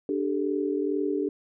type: chord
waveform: sine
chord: D suspended fourth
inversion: none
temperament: equal with one note detuned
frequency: 293.7 / 392 / 434.2 Hz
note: D4 / G4 / A4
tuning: 0 / 0 / -23 cents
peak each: -28 / -28 / -31 dBFS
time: 0.09-1.29 s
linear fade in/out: 2 ms
effects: none